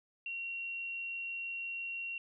sine tone, 2743 Hz, F7, 32 cents flat, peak -37 dBFS, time 0.26-2.18 s, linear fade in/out 2 ms, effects none

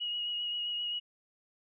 sine tone with vibrato, 2894 Hz, F#7, 39 cents flat, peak -32 dBFS, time 0-1 s, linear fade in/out 20 ms, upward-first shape sine, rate 7.6 Hz, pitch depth 17 cents each way, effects none

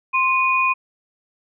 sine tone pair together, 1048.9 / 2469 Hz, C6 / D#7, +4 / -14 cents, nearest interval octave + minor third, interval 1482 cents, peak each -18 dBFS, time 0.13-0.74 s, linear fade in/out 20 ms, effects none

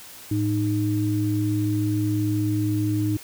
sine tone pair together, 108.9 / 308 Hz, A2 / D#4, -17 / -17 cents, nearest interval octave + tritone, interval 1800 cents, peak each -23 / -23 dBFS, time 0.31-3.17 s, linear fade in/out 5 ms, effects white hiss -43 dBFS RMS until 3.23 s

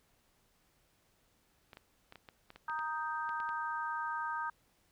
clicks, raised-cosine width 0.3 ms, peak -34 dBFS, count 12, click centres 1.732 / 1.771 / 2.124 / 2.157 / 2.288 / 2.504 / 2.56 / 2.697 / 2.791 / 3.292 / 3.402 / 3.491 s
sine chord, Eb major, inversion second, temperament equal, 932.3 / 1244.5 / 1568 Hz, Bb5 / Eb6 / G6, 0 / 0 / 0 cents, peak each -38 / -39 / -40 dBFS, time 2.68-4.5 s, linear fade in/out 5 ms
effects pink hiss -72 dBFS RMS until 4.91 s

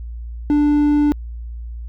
triangle tone, 294.1 Hz, D4, 3 cents sharp, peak -10 dBFS, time 0.5-1.12 s, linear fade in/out 0 ms, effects added 58 Hz sine -27 dBFS peak until 1.88 s

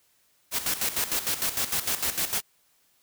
white noise with tremolo, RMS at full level -26 dBFS, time 0.51-2.42 s, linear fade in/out 50 ms, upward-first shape square, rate 6.6 Hz, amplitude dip 70%, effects white hiss -66 dBFS RMS until 3.02 s

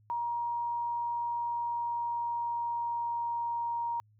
sine tone with pitch glide, 946 to 939.5 Hz, A#5 to A#5, +25 to +13 cents, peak -30 dBFS, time 0.1-4 s, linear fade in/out 0 ms, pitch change -12 cents, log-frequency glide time 1.34-3.68 s, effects added 106 Hz sine -61 dBFS peak until 4.19 s

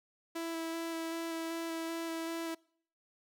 sawtooth tone with vibrato, 329.6 Hz, E4, in tune, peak -32 dBFS, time 0.35-2.55 s, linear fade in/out 10 ms, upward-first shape square, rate 2.6 Hz, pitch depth 10 cents each way, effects noise-tail reverb RT60 0.6 s tail -25 dB re dry

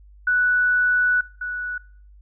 sine tone pair in turn, 1480 / 1474.7 Hz, F#6 / F#6, 0 / -6 cents, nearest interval unison, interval 6 cents, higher first, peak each -16 / -25 dBFS, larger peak first, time 0.27-1.21 / 1.41-1.78 s, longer first, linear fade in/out 5 ms, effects noise-tail reverb RT60 0.5 s tail -22 dB re dry + added 50 Hz sine -45 dBFS peak until 2.21 s

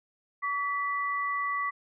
sine tone pair together, 1138.3 / 1975.5 Hz, C#6 / B6, +46 / 0 cents, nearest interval minor seventh, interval 954 cents, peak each -29 / -32 dBFS, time 0.42-1.71 s, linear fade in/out 20 ms, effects none

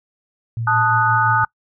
sine tone with tremolo, 115 Hz, A#2, 23 cents flat, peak -20 dBFS, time 0.57-1.44 s, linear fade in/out 0 ms, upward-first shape sine, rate 5.8 Hz, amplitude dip 45%
sine chord, D# diminished, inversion second, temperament equal, 880 / 1244.5 / 1480 Hz, A5 / D#6 / F#6, 0 / 0 / 0 cents, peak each -18 dBFS, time 0.67-1.45 s, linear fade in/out 5 ms
effects noise-tail reverb RT60 0.1 s tail -25 dB re dry

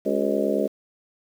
harmonic tone with a mistuned harmonic, 69.3 Hz, C#2, in tune, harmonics 3 / 4 / 5 / 6 / 7 / 8 / 9, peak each -28 / -28 / -28 / -28 / -28 / -28 / -28 dBFS, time 0.05-0.68 s, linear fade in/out 20 ms, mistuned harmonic 5, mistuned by +90 cents, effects 8-bit

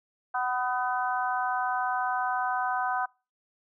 harmonic tone with a mistuned harmonic, 250 Hz, B3, 21 cents sharp, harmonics 3 / 4 / 5 / 6, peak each -29 / -32 / -33 / -33 dBFS, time 0.34-3.06 s, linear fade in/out 10 ms, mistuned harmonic 6, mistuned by +18 cents, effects noise-tail reverb RT60 0.3 s tail -26 dB re dry

